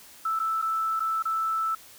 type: tone with dropouts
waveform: sine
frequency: 1318.5 Hz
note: E6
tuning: in tune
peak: -24 dBFS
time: 0.25-1.75 s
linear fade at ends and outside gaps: 5 ms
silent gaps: 0.392-0.399 / 0.617-0.623 / 0.996-1.003 / 1.225-1.253 s
effects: white hiss -50 dBFS RMS until 1.98 s